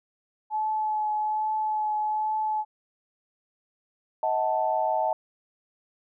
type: tone with vibrato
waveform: sine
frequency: 858 Hz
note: A5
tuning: 44 cents flat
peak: -24 dBFS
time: 0.5-2.65 s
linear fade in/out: 50 ms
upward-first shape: triangle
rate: 1.2 Hz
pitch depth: 17 cents each way
type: chord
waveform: sine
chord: D# diminished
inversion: none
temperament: equal with one note detuned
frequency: 633.9 / 740 / 880 Hz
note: D#5 / F#5 / A5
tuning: +32 / 0 / 0 cents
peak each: -27 / -28 / -26 dBFS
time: 4.23-5.13 s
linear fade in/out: 2 ms
effects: none